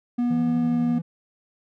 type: tone with pitch glide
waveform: triangle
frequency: 242 to 240.5 Hz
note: B3 to B3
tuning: -35 to -46 cents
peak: -18 dBFS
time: 0.18-0.99 s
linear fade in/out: 10 ms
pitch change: -11 cents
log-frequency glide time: 0.61-0.82 s
type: tone with tremolo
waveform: triangle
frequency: 167.5 Hz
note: E3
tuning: 28 cents sharp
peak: -24 dBFS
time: 0.3-1.02 s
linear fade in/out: 10 ms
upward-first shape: sine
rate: 12 Hz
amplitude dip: 30%
effects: none